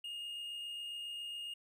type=tone with amplitude modulation; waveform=triangle; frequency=2844 Hz; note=F7; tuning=31 cents sharp; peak=-38 dBFS; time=0.04-1.54 s; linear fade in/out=5 ms; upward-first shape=sine; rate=67.3 Hz; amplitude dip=25%; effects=none